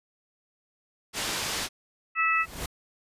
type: low-pass noise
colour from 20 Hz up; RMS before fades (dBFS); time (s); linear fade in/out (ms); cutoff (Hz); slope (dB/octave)
white; -31; 1.13-1.69; 50; 6200; 12
type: harmonic tone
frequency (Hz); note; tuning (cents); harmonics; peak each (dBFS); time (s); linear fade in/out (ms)
653; E5; -17; 2 / 3 / 4; -25 / -27 / -26; 2.15-2.46; 50
type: noise with exponential growth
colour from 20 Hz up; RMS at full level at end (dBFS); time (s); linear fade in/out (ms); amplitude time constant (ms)
pink; -31; 2.21-2.66; 5; 97
effects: resampled to 32000 Hz